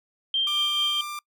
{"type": "tone with tremolo", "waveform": "sine", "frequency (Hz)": 3164, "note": "G7", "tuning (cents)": 15, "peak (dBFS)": -20, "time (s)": [0.34, 1.01], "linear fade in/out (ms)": 2, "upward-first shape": "sine", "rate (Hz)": 4.6, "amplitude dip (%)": 30}
{"type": "tone", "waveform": "sawtooth", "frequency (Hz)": 1188, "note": "D6", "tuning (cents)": 20, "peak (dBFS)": -28, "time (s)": [0.47, 1.19], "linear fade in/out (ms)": 2}
{"effects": ["noise-tail reverb RT60 0.1 s tail -26 dB re dry"]}